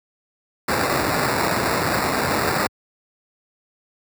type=noise with sample-and-hold; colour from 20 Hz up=blue; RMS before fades=-21 dBFS; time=0.68-2.67 s; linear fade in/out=5 ms; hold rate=3150 Hz; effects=high-pass 80 Hz 12 dB/octave